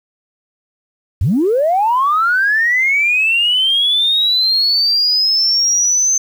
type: linear sweep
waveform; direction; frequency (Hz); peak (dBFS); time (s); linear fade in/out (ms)
sine; up; 69 to 6270; -10; 1.21-6.18; 5
effects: tanh soft clip ceiling -6 dBFS + 7-bit